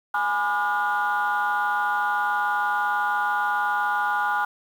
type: chord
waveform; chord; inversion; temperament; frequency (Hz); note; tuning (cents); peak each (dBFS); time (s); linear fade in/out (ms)
sine; G# diminished seventh; none; just; 830.6 / 996.7 / 1196.1 / 1435.3; G#5 / B5 / D6 / F6; 0 / +16 / +31 / +47; -24 / -28 / -28 / -24; 0.14-4.45; 5
effects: tanh soft clip ceiling -15 dBFS + 8-bit